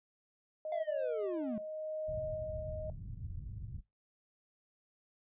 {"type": "tone with tremolo", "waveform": "sine", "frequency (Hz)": 622.3, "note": "D#5", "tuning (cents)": 0, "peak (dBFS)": -35, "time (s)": [0.65, 2.9], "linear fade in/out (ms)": 2, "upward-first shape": "sine", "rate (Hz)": 0.84, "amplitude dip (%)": 45}
{"type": "linear sweep", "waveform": "triangle", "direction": "down", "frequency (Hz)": [698.5, 207.7], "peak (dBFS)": -33, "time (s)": [0.72, 1.58], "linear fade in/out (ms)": 2}
{"type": "low-pass noise", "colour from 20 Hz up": "white", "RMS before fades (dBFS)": -44, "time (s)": [2.07, 3.81], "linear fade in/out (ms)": 20, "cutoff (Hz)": 130, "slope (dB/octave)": 24}
{"effects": ["noise-tail reverb RT60 0.2 s tail -20 dB re dry", "resampled to 8000 Hz"]}